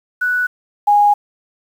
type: tone pair in turn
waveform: sine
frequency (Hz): 1480 / 823.9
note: F#6 / G#5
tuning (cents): 0 / -14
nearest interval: minor seventh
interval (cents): 1014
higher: first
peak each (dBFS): -14 / -8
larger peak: second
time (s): 0.21-0.47 / 0.87-1.14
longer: second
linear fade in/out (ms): 10
effects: 7-bit